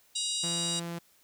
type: harmonic tone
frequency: 954 Hz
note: A#5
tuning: 40 cents sharp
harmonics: 3 / 4 / 5 / 6 / 7 / 8 / 9 / 10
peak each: -40 / -33 / -38 / -40 / -47 / -36 / -44 / -41 dBFS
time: 0.15-0.8 s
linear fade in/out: 10 ms
type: tone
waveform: sawtooth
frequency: 170 Hz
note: F3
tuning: 46 cents flat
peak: -31 dBFS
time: 0.43-0.99 s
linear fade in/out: 10 ms
effects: white hiss -64 dBFS RMS until 1.23 s